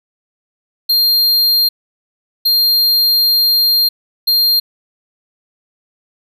square tone bursts at uneven times, 4200 Hz, C8, 6 cents sharp, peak -10 dBFS, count 3, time 0.89-1.69 / 2.45-3.89 / 4.27-4.6 s, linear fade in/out 10 ms, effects none

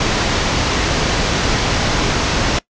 pink low-pass noise, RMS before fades -17 dBFS, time 0-2.59 s, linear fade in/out 5 ms, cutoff 6600 Hz, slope 48 dB/octave, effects noise-tail reverb RT60 0.1 s tail -21 dB re dry

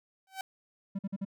sawtooth tone with exponential growth, 767 Hz, G5, 38 cents flat, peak -28 dBFS, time 0.27-0.41 s, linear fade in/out 2 ms, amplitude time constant 30 ms
triangle tone bursts, 196 Hz, G3, in tune, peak -29 dBFS, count 4, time 0.95-1.251 s, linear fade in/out 10 ms, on 40 ms, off 47 ms
effects none

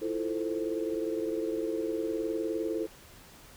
sine chord, F major seventh, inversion third, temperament equal, 329.6 / 349.2 / 440 / 523.3 Hz, E4 / F4 / A4 / C5, 0 / 0 / 0 / 0 cents, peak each -33 / -38 / -33 / -38 dBFS, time 0.01-2.87 s, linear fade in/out 20 ms, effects pink hiss -53 dBFS RMS until 3.56 s

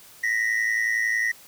triangle tone pair together, 1864.7 / 1975.6 Hz, A#6 / B6, 0 / 0 cents, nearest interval minor second, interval 100 cents, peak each -22 / -23 dBFS, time 0.23-1.32 s, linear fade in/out 10 ms, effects white hiss -49 dBFS RMS until 1.47 s

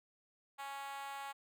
5% pulse tone with high-pass filter, 277.2 Hz, C#4, in tune, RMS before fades -45 dBFS, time 0.58-1.33 s, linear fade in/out 20 ms, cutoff 890 Hz, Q 5.9, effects none

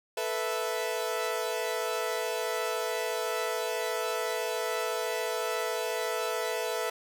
sawtooth chord, A suspended second, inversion none, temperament equal, 440 / 493.9 / 659.3 Hz, A4 / B4 / E5, 0 / 0 / 0 cents, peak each -30 dBFS, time 0.17-6.9 s, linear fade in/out 5 ms, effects none

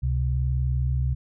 sine tone pair together, 67.4 / 127.9 Hz, C#2 / C3, -48 / -39 cents, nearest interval major seventh, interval 1109 cents, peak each -23 / -25 dBFS, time 0.02-1.15 s, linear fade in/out 20 ms, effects none

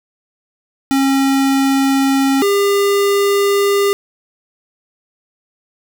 square tone pair in turn, 271.6 / 401.4 Hz, C#4 / G4, -35 / +41 cents, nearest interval perfect fifth, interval 676 cents, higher second, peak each -12 dBFS, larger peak neither, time 0.91-2.42 / 2.42-3.93 s, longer neither, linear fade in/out 0 ms, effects none

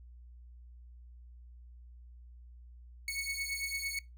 sawtooth beating tone pair, 2209 / 2217.9 Hz, C#7 / C#7, -7 / 0 cents, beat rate 8.9 Hz, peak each -34 / -35 dBFS, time 3.08-3.99 s, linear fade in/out 2 ms, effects noise-tail reverb RT60 0.2 s tail -21 dB re dry + added 60 Hz sine -50 dBFS peak until 4.17 s

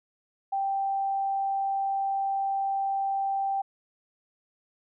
sine tone, 784 Hz, G5, in tune, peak -25 dBFS, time 0.52-3.62 s, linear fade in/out 10 ms, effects none

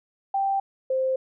sine tone pair in turn, 784 / 523.3 Hz, G5 / C5, 0 / 0 cents, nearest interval perfect fifth, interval 700 cents, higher first, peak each -21 dBFS, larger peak neither, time 0.34-0.6 / 0.9-1.16 s, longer neither, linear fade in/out 5 ms, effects none

